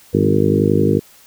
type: harmonic tone with a mistuned harmonic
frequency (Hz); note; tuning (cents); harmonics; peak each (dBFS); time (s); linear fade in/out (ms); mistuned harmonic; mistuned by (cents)
51.1; G#1; -27; 2 / 3 / 4 / 5 / 6 / 7 / 8 / 9; -20 / -20 / -20 / -20 / -20 / -20 / -20 / -20; 0.13-1; 20; 3; +39
effects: white hiss -47 dBFS RMS until 1.26 s